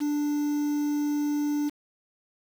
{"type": "tone with quantisation", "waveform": "triangle", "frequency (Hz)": 293.7, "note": "D4", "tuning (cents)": 0, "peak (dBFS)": -22, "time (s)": [0, 1.7], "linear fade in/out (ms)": 20, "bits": 7, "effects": []}